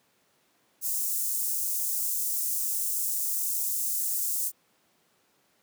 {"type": "high-pass noise", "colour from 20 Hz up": "white", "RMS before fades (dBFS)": -29, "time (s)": [0.81, 4.52], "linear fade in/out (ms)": 50, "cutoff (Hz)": 6800, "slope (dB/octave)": 24, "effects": ["pink hiss -67 dBFS RMS until 5.62 s", "high-pass 200 Hz 12 dB/octave"]}